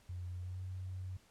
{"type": "tone with pitch glide", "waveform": "sine", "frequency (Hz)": [89.5, 92.76], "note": ["F2", "F#2"], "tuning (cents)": [43, 5], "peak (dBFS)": -40, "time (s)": [0.09, 1.17], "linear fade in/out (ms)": 5, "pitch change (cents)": 62, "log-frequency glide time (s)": [0.4, 0.6], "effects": ["pink hiss -67 dBFS RMS until 1.3 s", "low-pass 11000 Hz 12 dB/octave"]}